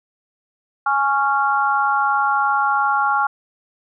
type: chord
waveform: sine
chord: Db major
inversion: second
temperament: just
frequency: 831.5 / 1108.7 / 1385.9 Hz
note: Ab5 / Db6 / F6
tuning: +2 / 0 / -14 cents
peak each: -19 / -21 / -19 dBFS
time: 0.86-3.27 s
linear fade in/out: 5 ms
effects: none